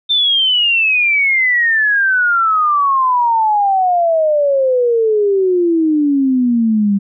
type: exponential sweep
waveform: sine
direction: down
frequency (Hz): 3600 to 196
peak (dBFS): -10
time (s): 0.09-6.99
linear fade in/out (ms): 20
effects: none